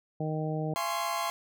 harmonic tone, 155.56 Hz, D#3, in tune, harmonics 1 / 2 / 3 / 4 / 5, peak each -31 / -37 / -37 / -38 / -40 dBFS, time 0.2-0.74 s, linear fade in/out 5 ms
40% pulse chord, Db major seventh, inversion first, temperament equal with one note detuned, 681.3 / 830.6 / 1046.5 / 1108.7 Hz, F5 / Ab5 / C6 / Db6, -43 / 0 / 0 / 0 cents, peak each -34 / -36 / -32 / -37 dBFS, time 0.76-1.3 s, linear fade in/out 0 ms
effects none

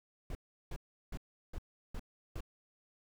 brown noise bursts, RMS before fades -40 dBFS, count 6, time 0.3-2.406 s, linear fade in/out 2 ms, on 51 ms, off 360 ms, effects none

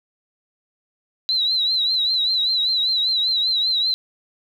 sine tone with vibrato, 3979 Hz, B7, 12 cents sharp, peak -17 dBFS, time 1.29-3.94 s, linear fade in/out 0 ms, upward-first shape triangle, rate 5.1 Hz, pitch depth 93 cents each way, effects 8-bit

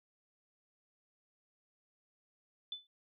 sine tone with exponential decay, 3500 Hz, A7, 10 cents flat, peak -35 dBFS, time 2.72-2.87 s, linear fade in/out 2 ms, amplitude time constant 32 ms, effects none

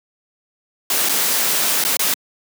white noise with dropouts, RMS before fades -18 dBFS, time 0.9-2.14 s, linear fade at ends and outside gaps 2 ms, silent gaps 1.089-1.093 / 1.84-1.849 / 1.969-1.993 s, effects high-pass 200 Hz 12 dB/octave

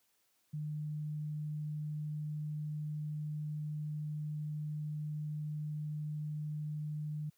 sine tone, 151.1 Hz, D3, 50 cents sharp, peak -36 dBFS, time 0.53-7.3 s, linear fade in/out 10 ms, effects white hiss -75 dBFS RMS until 7.37 s + high-pass 60 Hz 12 dB/octave

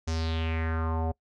square tone with low-pass filter sweep, 81.1 Hz, E2, 28 cents flat, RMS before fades -29 dBFS, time 0.07-1.12 s, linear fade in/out 10 ms, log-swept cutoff 6300 to 680 Hz, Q 3.7, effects noise-tail reverb RT60 0.1 s tail -23 dB re dry

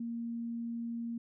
sine tone, 233.1 Hz, A#3, in tune, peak -35 dBFS, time 0-1.18 s, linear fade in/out 5 ms, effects none

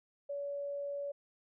sine tone, 568 Hz, C#5, 42 cents sharp, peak -36 dBFS, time 0.29-1.12 s, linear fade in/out 10 ms, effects none

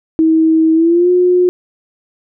sine tone with pitch glide, 320.7 to 360 Hz, E4 to F#4, -48 to -47 cents, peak -7 dBFS, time 0.19-1.49 s, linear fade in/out 0 ms, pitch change +201 cents, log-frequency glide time 0.74-1.1 s, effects none

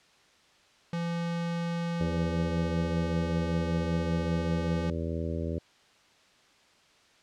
square tone, 170 Hz, F3, 46 cents flat, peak -30 dBFS, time 0.93-4.9 s, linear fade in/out 2 ms
harmonic tone, 82.41 Hz, E2, in tune, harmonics 1 / 2 / 3 / 4 / 5 / 6 / 7, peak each -33 / -36 / -38 / -39 / -40 / -41 / -41 dBFS, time 2-5.59 s, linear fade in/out 10 ms
effects white hiss -61 dBFS RMS until 7.22 s + low-pass 5000 Hz 12 dB/octave

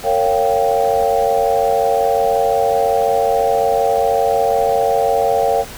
sine chord, G half-diminished seventh, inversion first, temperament equal with one note detuned, 460 / 554.4 / 698.5 / 784 Hz, Bb4 / Db5 / F5 / G5, -23 / 0 / 0 / 0 cents, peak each -18 dBFS, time 0.03-5.65 s, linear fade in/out 50 ms, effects pink hiss -33 dBFS RMS until 5.77 s

